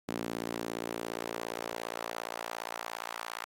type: tone with high-pass filter sweep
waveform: sawtooth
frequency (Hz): 57.3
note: A#1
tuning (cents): -29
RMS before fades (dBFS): -39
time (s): 0.08-3.45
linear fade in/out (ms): 10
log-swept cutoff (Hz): 250 to 1000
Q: 1.4
effects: AAC 48 kbps